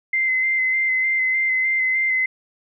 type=tone with vibrato; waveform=sine; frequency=2067 Hz; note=C7; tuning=22 cents flat; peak=-17 dBFS; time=0.13-2.26 s; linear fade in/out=5 ms; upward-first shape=square; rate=3.3 Hz; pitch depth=17 cents each way; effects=none